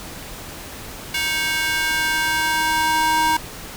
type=tone with high-pass filter sweep; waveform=square; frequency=315 Hz; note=D#4; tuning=21 cents sharp; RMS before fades=-20 dBFS; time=1.14-3.37 s; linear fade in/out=5 ms; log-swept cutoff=2200 to 850 Hz; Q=1.9; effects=pink hiss -35 dBFS RMS until 3.76 s